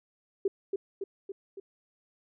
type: tone with echo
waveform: sine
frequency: 392 Hz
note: G4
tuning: in tune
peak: -23 dBFS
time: 0.45-0.48 s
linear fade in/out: 5 ms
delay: 280 ms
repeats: 4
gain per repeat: -4 dB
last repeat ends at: 1.6 s
effects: none